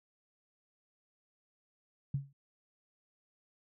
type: tone with exponential decay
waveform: sine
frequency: 138.8 Hz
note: C#3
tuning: 3 cents sharp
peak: -27 dBFS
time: 2.14-2.33 s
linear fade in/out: 5 ms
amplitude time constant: 40 ms
effects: none